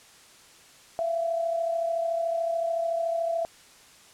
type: tone pair together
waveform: sine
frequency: 667.3 / 701 Hz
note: E5 / F5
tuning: +21 / +6 cents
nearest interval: minor second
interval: 85 cents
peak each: -25 / -34 dBFS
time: 0.99-3.45 s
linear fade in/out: 0 ms
effects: white hiss -53 dBFS RMS until 4.13 s + low-pass 9000 Hz 12 dB/octave